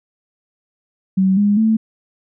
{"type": "tone with pitch steps", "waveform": "sine", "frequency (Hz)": [190, 204.8, 220.8], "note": ["F#3", "G#3", "A3"], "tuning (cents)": [46, -24, 6], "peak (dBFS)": -11, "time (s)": [1.17, 1.77], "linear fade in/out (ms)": 10, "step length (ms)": 200, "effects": []}